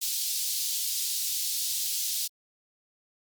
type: high-pass noise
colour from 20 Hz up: pink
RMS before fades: -30 dBFS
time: 0.01-2.28 s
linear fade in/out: 20 ms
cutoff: 3900 Hz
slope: 24 dB/octave
effects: Opus 48 kbps